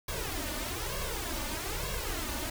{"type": "noise with flanger", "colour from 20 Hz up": "pink", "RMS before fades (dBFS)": -35, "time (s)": [0.08, 2.5], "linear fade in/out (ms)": 5, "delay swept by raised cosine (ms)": [1.8, 3.4], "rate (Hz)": 1.1, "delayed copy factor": 0.85, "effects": []}